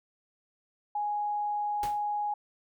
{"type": "tone", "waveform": "sine", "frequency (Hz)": 830.6, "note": "G#5", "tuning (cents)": 0, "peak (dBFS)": -28, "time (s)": [0.95, 2.34], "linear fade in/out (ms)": 5}
{"type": "noise with exponential decay", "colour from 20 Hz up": "pink", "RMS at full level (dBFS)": -37, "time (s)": [1.83, 2.04], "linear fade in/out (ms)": 1, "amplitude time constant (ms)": 44}
{"effects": []}